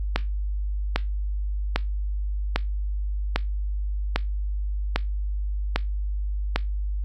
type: click train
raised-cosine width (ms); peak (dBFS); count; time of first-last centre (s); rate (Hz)
0.3; -5; 9; 0.16-6.56; 1.25
effects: added 50 Hz sine -24 dBFS peak until 7.04 s + Opus 48 kbps